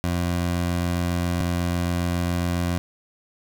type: tone pair in turn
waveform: 20% pulse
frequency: 87.31 / 87.31 Hz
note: F2 / F2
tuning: 0 / 0 cents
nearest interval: unison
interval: 0 cents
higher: neither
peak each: -17 dBFS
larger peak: neither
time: 0.04-1.41 / 1.41-2.78 s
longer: neither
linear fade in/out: 0 ms
effects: none